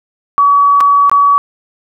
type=tone with dropouts; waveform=sine; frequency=1136 Hz; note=C#6; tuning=42 cents sharp; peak=-5 dBFS; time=0.38-1.38 s; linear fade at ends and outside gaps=0 ms; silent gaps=0.805-0.809 / 1.096-1.115 s; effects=none